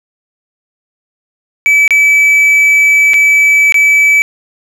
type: tone with dropouts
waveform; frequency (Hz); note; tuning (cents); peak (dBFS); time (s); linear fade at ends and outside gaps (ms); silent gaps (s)
triangle; 2300; D7; -37; -3; 1.66-4.22; 0; 1.878-1.907 / 3.135-3.141 / 3.723-3.743
effects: none